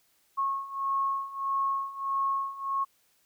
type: beating tone pair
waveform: sine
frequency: 1092 / 1093.6 Hz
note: C#6 / C#6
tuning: -26 / -24 cents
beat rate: 1.6 Hz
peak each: -32 / -29 dBFS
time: 0.37-2.85 s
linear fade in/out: 20 ms
effects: white hiss -68 dBFS RMS until 3.25 s